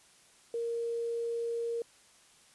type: tone with quantisation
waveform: sine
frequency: 466.2 Hz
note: A#4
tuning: in tune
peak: -31 dBFS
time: 0.54-1.82 s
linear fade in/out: 2 ms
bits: 9
effects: white hiss -61 dBFS RMS until 2.54 s + resampled to 24000 Hz